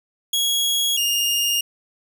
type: tone pair in turn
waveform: sawtooth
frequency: 3322 / 2831 Hz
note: G#7 / F7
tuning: 0 / +23 cents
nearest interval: minor third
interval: 277 cents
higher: first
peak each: -15 dBFS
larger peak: neither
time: 0.33-0.97 / 0.97-1.61 s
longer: neither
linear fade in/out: 5 ms
effects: none